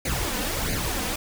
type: noise with flanger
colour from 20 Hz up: pink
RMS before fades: -27 dBFS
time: 0.05-1.16 s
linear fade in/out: 5 ms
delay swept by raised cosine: 0.44 to 4.04 ms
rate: 1.5 Hz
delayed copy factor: +0.65
effects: none